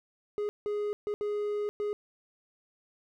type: tone bursts at uneven times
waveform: triangle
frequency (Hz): 415.3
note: G#4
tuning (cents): 0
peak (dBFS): -27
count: 5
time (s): 0.38-0.49 / 0.66-0.93 / 1.07-1.14 / 1.21-1.69 / 1.8-1.93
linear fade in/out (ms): 0
effects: none